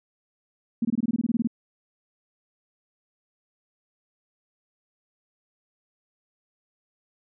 sine tone bursts, 230.9 Hz, A#3, 16 cents flat, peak -20 dBFS, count 13, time 0.82-1.474 s, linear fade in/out 5 ms, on 30 ms, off 22 ms, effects none

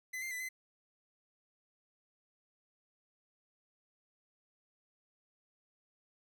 45% pulse tone with pitch steps, 2026 / 2096 / 1995 / 2044 Hz, B6 / C7 / B6 / C7, +44 / +2 / +17 / -41 cents, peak -38 dBFS, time 0.13-0.49 s, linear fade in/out 10 ms, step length 90 ms, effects none

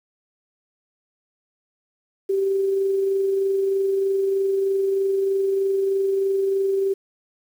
sine tone with amplitude modulation, 389.8 Hz, G4, 10 cents flat, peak -17 dBFS, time 2.29-6.94 s, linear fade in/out 10 ms, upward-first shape sine, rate 23.2 Hz, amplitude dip 25%, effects 8-bit

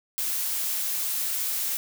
blue noise, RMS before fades -28 dBFS, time 0.18-1.77 s, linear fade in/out 0 ms, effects none

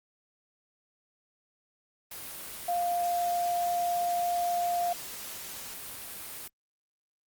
sine tone in noise, 700 Hz, F5, 4 cents sharp, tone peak -26 dBFS, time 2.68-4.93 s, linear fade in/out 5 ms, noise white, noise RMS -41 dBFS, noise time 2.11-6.48 s, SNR +12 dB, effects Opus 32 kbps

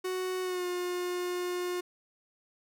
45% pulse tone with pitch glide, 370 to 357.6 Hz, F#4 to F4, 0 to +41 cents, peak -31 dBFS, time 0.04-1.81 s, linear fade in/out 10 ms, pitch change -59 cents, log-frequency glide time 0.42-0.66 s, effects none

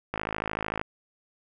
click train, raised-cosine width 0.5 ms, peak -14 dBFS, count 37, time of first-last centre 0.14-0.814 s, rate 53.4 Hz, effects none

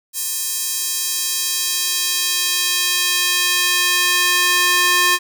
square tone with high-pass filter sweep, 357.1 Hz, F4, 39 cents sharp, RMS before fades -18 dBFS, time 0.13-5.19 s, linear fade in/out 50 ms, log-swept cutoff 7800 to 1400 Hz, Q 0.88, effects none

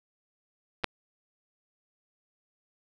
clicks, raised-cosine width 0.3 ms, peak -22 / -9 dBFS, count 2, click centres 0.837 / 0.843 s, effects none

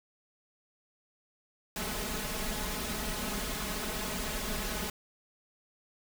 pink noise with comb filter, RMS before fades -35 dBFS, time 1.76-4.9 s, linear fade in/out 2 ms, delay 4.7 ms, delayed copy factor +1, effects none

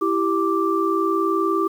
sine tone cluster, 331.3 / 391.1 / 1174 Hz, E4 / G4 / D6, +9 / -4 / -1 cents, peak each -22 dBFS, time 0.01-1.68 s, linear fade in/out 10 ms, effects 8-bit

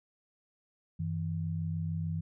sine tone pair together, 95.18 / 161.9 Hz, F#2 / E3, +49 / -31 cents, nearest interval major sixth, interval 920 cents, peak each -35 / -33 dBFS, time 0.99-2.21 s, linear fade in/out 10 ms, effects none

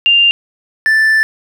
sine / triangle tone pair in turn, 2794 / 1763.3 Hz, F7 / A6, 0 / +3 cents, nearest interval minor sixth, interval 797 cents, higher first, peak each -6 dBFS, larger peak neither, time 0.06-0.31 / 0.86-1.23 s, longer second, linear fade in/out 0 ms, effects none

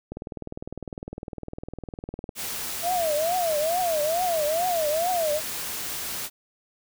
click train, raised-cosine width 2 ms, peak -21 dBFS, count 44, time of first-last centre 0.12-2.292 s, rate 19.8 Hz
white noise, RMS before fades -32 dBFS, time 2.35-6.3 s, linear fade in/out 50 ms
sine tone with vibrato, 659.3 Hz, E5, in tune, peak -22 dBFS, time 2.82-5.41 s, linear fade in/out 50 ms, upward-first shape triangle, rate 2.3 Hz, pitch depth 220 cents each way
effects none

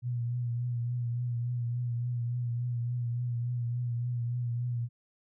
sine tone with vibrato, 120.6 Hz, B2, 41 cents flat, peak -29 dBFS, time 0.02-4.89 s, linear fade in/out 50 ms, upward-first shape triangle, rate 3.5 Hz, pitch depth 44 cents each way, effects none

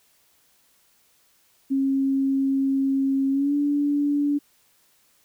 sine tone with pitch glide, 270.9 to 288.7 Hz, C#4 to D4, -40 to -30 cents, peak -19 dBFS, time 1.7-4.39 s, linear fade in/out 20 ms, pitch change +110 cents, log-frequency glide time 3.31-3.54 s, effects white hiss -62 dBFS RMS until 5.24 s

